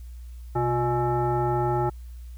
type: tone with frequency modulation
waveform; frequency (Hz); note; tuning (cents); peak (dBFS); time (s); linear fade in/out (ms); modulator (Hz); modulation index
sine; 356.8; F4; +37; -21; 0.55-1.9; 10; 484; 1.4
effects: added 60 Hz sine -37 dBFS peak until 2.37 s + white hiss -61 dBFS RMS until 2.37 s